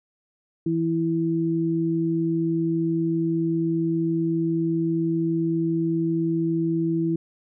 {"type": "tone pair together", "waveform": "sine", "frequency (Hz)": [164.55, 329.6], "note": ["E3", "E4"], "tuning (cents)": [-3, 0], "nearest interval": "octave", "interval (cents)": 1203, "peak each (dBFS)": [-25, -22], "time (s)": [0.66, 7.16], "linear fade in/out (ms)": 5, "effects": []}